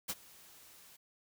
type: noise with ADSR envelope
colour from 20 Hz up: white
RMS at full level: -35 dBFS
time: 0.08-0.97 s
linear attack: 19 ms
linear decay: 41 ms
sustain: -23 dB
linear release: 14 ms
effects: none